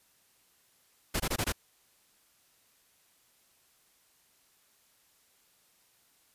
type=noise bursts; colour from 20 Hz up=pink; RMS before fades=-30 dBFS; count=5; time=1.14-1.524 s; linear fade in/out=10 ms; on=60 ms; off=21 ms; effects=white hiss -67 dBFS RMS until 6.34 s + resampled to 32000 Hz